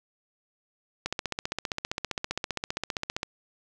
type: click train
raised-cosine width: 0.2 ms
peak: -12 dBFS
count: 34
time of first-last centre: 1.06-3.231 s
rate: 15.2 Hz
effects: none